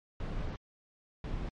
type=noise bursts at uneven times; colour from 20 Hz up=brown; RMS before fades=-36 dBFS; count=2; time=0.2-0.56 / 1.24-1.49 s; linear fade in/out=2 ms; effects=low-pass 4000 Hz 12 dB/octave + MP3 48 kbps